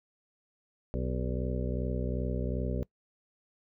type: harmonic tone with a mistuned harmonic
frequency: 62.6 Hz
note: B1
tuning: 24 cents sharp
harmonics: 1 / 2 / 3 / 4 / 6 / 7 / 8 / 9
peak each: -33 / -36 / -38 / -39 / -41 / -41 / -42 / -43 dBFS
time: 0.94-2.83 s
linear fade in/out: 0 ms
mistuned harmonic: 9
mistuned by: +58 cents
effects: noise-tail reverb RT60 0.1 s tail -22 dB re dry